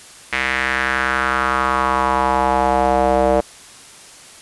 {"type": "tone with band-pass filter sweep", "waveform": "square", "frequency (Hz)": 65.41, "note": "C2", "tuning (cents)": 0, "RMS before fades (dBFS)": -17, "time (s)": [0.32, 3.41], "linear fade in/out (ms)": 10, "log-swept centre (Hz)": [2100, 590], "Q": 3.1, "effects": ["white hiss -41 dBFS RMS until 4.41 s", "resampled to 24000 Hz"]}